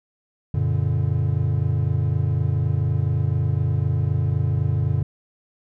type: chord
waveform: triangle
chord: Gb augmented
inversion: none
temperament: equal with one note detuned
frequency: 92.5 / 116.54 / 144.23 Hz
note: Gb2 / Bb2 / D3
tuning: 0 / 0 / -31 cents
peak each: -21 dBFS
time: 0.54-5.03 s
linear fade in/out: 5 ms
effects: none